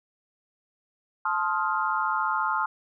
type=chord; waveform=sine; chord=F dominant seventh; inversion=first; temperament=just; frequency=873.1 / 1047.7 / 1257.2 / 1396.9 Hz; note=A5 / C6 / Eb6 / F6; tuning=-14 / +2 / +18 / 0 cents; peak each=-29 dBFS; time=1.25-2.66 s; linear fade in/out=5 ms; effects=none